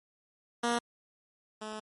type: tone pair in turn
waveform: 10% pulse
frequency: 237.2 / 215.3 Hz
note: A#3 / A3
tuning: +30 / -37 cents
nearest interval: major second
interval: 167 cents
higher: first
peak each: -19 / -30 dBFS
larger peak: first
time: 0.63-0.79 / 1.61-1.8 s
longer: second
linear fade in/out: 10 ms
effects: MP3 48 kbps